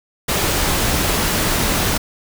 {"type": "noise", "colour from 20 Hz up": "pink", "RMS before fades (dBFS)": -18, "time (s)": [0.28, 1.98], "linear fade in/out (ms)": 10, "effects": []}